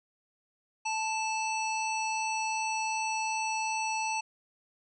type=harmonic tone with a mistuned harmonic; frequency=880 Hz; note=A5; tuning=in tune; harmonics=1 / 3 / 5 / 7 / 9; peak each=-31 / -34 / -43 / -40 / -47 dBFS; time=0.85-4.21 s; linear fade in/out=10 ms; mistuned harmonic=7; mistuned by=-89 cents; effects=none